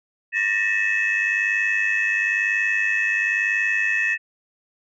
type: tone cluster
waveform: sine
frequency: 1790 / 1891 / 2592 Hz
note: A6 / A#6 / E7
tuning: +29 / +24 / -30 cents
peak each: -22 dBFS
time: 0.32-4.18 s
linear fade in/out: 50 ms
effects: tanh soft clip ceiling -13 dBFS